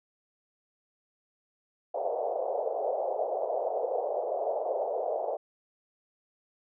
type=band-pass noise; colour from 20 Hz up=white; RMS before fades=-31 dBFS; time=1.94-5.37 s; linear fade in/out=10 ms; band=460 to 720 Hz; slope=48 dB/octave; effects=none